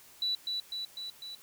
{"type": "tone with echo", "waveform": "sine", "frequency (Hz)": 3951, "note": "B7", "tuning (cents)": 0, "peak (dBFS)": -28, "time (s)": [0.22, 0.35], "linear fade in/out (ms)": 2, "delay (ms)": 250, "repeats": 4, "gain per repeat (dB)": -3, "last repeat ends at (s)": 1.35, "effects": ["white hiss -56 dBFS RMS until 1.42 s"]}